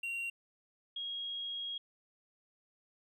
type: tone pair in turn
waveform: triangle / sine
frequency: 2755 / 3282 Hz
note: F7 / G#7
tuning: -24 / -21 cents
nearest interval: minor third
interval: 303 cents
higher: second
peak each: -34 / -37 dBFS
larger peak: first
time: 0.03-0.3 / 0.96-1.78 s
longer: second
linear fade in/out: 5 ms
effects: none